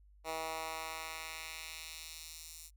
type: tone with high-pass filter sweep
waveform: 10% pulse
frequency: 160.4 Hz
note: E3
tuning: 47 cents flat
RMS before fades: -44 dBFS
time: 0.24-2.71 s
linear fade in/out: 50 ms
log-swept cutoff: 590 to 7200 Hz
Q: 1
effects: added 50 Hz sine -59 dBFS peak until 2.76 s